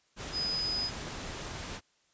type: tone in noise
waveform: sine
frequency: 5010 Hz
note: D#8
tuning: 11 cents sharp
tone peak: -30 dBFS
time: 0.32-0.91 s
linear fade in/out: 50 ms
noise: pink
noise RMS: -40 dBFS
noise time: 0.16-1.81 s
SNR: +7 dB
effects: white hiss -70 dBFS RMS until 2.13 s + resampled to 16000 Hz